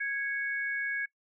sine tone pair together, 1656 / 2217 Hz, G#6 / C#7, -5 / 0 cents, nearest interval perfect fourth, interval 505 cents, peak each -31 / -35 dBFS, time 0-1.06 s, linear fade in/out 10 ms, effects noise-tail reverb RT60 0.1 s tail -21 dB re dry

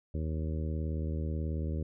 harmonic tone, 78.4 Hz, D#2, 14 cents sharp, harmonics 1 / 2 / 3 / 4 / 5 / 6 / 7, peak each -32 / -38 / -42 / -44 / -46 / -48 / -49 dBFS, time 0.14-1.83 s, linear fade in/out 5 ms, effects none

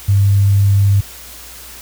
sine tone, 99.7 Hz, G2, 30 cents sharp, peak -8 dBFS, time 0.08-1.01 s, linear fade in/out 10 ms, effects added 60 Hz sine -41 dBFS peak until 1.81 s + white hiss -35 dBFS RMS until 1.81 s

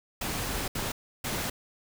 pink noise bursts at uneven times, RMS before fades -32 dBFS, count 3, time 0.21-0.68 / 0.75-0.92 / 1.24-1.5 s, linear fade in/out 5 ms, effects none

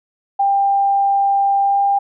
sine tone with pitch glide, 794 to 798.6 Hz, G5 to G5, +22 to +32 cents, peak -12 dBFS, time 0.39-1.99 s, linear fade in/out 10 ms, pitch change +10 cents, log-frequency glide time 1.62-1.8 s, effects none

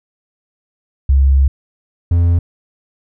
sine / triangle tone pair in turn, 67.9 / 85.85 Hz, C#2 / F2, -35 / -29 cents, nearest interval major third, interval 406 cents, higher second, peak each -7 dBFS, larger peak neither, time 1.09-1.48 / 2.11-2.39 s, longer first, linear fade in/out 5 ms, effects none

